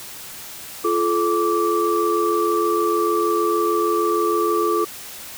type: tone cluster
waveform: sine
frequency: 344.4 / 430.9 / 1165 Hz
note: F4 / A4 / D6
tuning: -24 / -36 / -14 cents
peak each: -21 dBFS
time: 0.84-4.85 s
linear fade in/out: 10 ms
effects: white hiss -36 dBFS RMS until 5.37 s